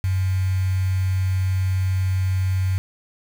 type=tone with quantisation; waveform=sine; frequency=93.9 Hz; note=F#2; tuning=26 cents sharp; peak=-18 dBFS; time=0.04-2.78 s; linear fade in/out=0 ms; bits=6; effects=none